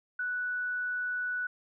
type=tone; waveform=sine; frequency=1480 Hz; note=F#6; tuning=in tune; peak=-30 dBFS; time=0.19-1.47 s; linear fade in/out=5 ms; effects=none